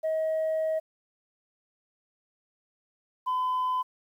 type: tone pair in turn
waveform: sine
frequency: 635 / 1013.5 Hz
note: D#5 / B5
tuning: +35 / +45 cents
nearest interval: minor sixth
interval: 810 cents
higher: second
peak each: -23 dBFS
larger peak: neither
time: 0.03-0.8 / 3.26-3.83 s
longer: first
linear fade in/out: 20 ms
effects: tanh soft clip ceiling -23 dBFS + 10-bit